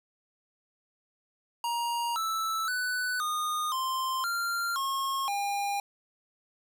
square tone with pitch steps, 943 / 1317 / 1494 / 1228 / 1046 / 1387 / 1083 / 806 Hz, A#5 / E6 / F#6 / D#6 / C6 / F6 / C#6 / G5, +20 / -2 / +16 / -23 / -1 / -12 / -41 / +48 cents, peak -29 dBFS, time 1.64-5.8 s, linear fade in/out 2 ms, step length 520 ms, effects none

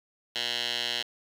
10% pulse tone with band-pass filter, 120 Hz, B2, 49 cents flat, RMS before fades -31 dBFS, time 0.35-1.03 s, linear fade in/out 10 ms, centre 3500 Hz, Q 3.4, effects 8-bit

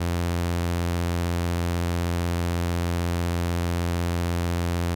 sawtooth tone with vibrato, 86.3 Hz, F2, 20 cents flat, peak -19 dBFS, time 0-4.95 s, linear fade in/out 10 ms, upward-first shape square, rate 16 Hz, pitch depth 15 cents each way, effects none

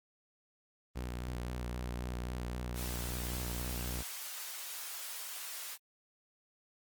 sawtooth tone with vibrato, 61 Hz, B1, 21 cents flat, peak -33 dBFS, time 0.95-4.03 s, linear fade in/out 20 ms, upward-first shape square, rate 3.8 Hz, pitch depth 21 cents each way
white high-pass noise, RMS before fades -43 dBFS, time 2.74-5.78 s, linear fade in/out 50 ms, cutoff 760 Hz, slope 12 dB/octave
effects Opus 24 kbps

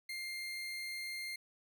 30% pulse tone, 2111 Hz, C7, 15 cents sharp, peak -37 dBFS, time 0.09-1.36 s, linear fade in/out 5 ms, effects none

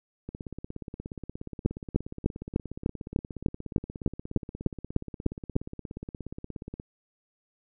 two click trains, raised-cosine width 3 ms, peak -24 / -10 dBFS, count 111 / 14, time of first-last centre 0.29-6.799 / 1.66-5.564 s, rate 16.9 / 3.33 Hz, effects none

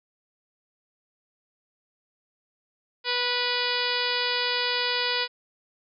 harmonic tone, 490.5 Hz, B4, 12 cents flat, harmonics 1 / 2 / 3 / 4 / 5 / 6 / 7 / 8 / 9 / 10, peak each -33 / -33 / -33 / -33 / -33 / -33 / -33 / -33 / -33 / -33 dBFS, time 3.04-5.28 s, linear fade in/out 50 ms, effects none

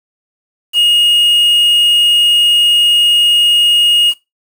triangle tone with quantisation, 2865 Hz, F7, 44 cents sharp, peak -5 dBFS, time 0.73-4.14 s, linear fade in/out 50 ms, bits 5, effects noise-tail reverb RT60 0.2 s tail -17 dB re dry

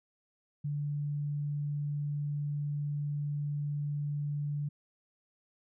sine tone, 145.9 Hz, D3, 11 cents flat, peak -31 dBFS, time 0.64-4.69 s, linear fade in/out 10 ms, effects none

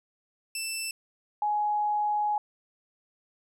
15% pulse / sine tone pair in turn, 2658 / 837.2 Hz, E7 / G#5, +14 / +14 cents, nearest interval octave + minor sixth, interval 2000 cents, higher first, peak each -24 dBFS, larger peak neither, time 0.55-0.91 / 1.42-2.38 s, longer second, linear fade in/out 2 ms, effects none

